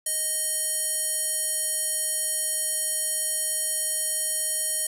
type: tone with band-pass filter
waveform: square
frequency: 622.3 Hz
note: D#5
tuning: in tune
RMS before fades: -27 dBFS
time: 0.06-4.87 s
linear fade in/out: 5 ms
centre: 10000 Hz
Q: 5.1
effects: none